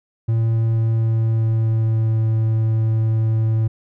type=tone with pitch glide; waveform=triangle; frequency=113.4 to 111.13 Hz; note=A#2 to A2; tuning=-47 to +18 cents; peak=-13 dBFS; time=0.28-3.68 s; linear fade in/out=10 ms; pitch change=-35 cents; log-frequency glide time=0.43-2.22 s; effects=none

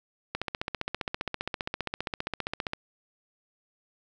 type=click train; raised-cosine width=0.3 ms; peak=-14 dBFS; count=37; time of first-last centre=0.35-2.734 s; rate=15.1 Hz; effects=none

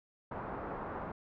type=low-pass noise; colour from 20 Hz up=white; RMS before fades=-41 dBFS; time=0.31-1.12 s; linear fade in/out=5 ms; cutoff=1200 Hz; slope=24 dB/octave; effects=none

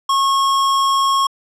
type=tone with hard clipping; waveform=sine; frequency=1091 Hz; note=C#6; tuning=28 cents flat; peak=-15 dBFS; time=0.09-1.27 s; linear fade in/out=5 ms; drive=16 dB; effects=low-pass 11000 Hz 12 dB/octave

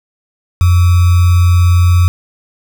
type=tone with sample-and-hold; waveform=sine; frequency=88.3 Hz; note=F2; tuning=20 cents sharp; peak=-5 dBFS; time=0.61-2.08 s; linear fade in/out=0 ms; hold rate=1225 Hz; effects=none

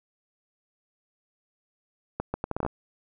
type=accelerating click train; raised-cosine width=1 ms; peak=-14 dBFS; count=9; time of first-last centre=2.2-2.664 s; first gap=140 ms; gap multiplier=0.72; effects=none

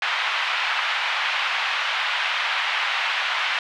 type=band-pass noise; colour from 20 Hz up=white; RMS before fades=-24 dBFS; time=0.02-3.59 s; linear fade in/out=2 ms; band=830 to 3100 Hz; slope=24 dB/octave; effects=none

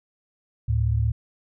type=tone pair together; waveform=sine; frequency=73.7 / 110.43 Hz; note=D2 / A2; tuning=+7 / +7 cents; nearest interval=perfect fifth; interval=700 cents; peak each=-23 / -21 dBFS; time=0.68-1.12 s; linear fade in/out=10 ms; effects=none

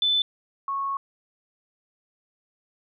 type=tone pair in turn; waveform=sine; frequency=3512 / 1101.1 Hz; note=A7 / C#6; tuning=-4 / -12 cents; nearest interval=octave + minor sixth; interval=2008 cents; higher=first; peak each=-19 / -25 dBFS; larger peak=first; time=0.02-0.22 / 0.68-0.97 s; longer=second; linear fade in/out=2 ms; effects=none

